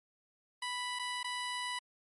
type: tone with dropouts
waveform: 15% pulse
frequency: 987.8 Hz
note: B5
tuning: in tune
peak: -29 dBFS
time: 0.62-1.79 s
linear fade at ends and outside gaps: 5 ms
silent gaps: 0.99-0.994 / 1.231-1.243 s
effects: MP3 48 kbps